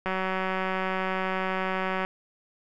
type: click train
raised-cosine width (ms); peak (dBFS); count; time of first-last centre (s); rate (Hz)
0.5; -14; 375; 0.06-2.049; 188
effects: none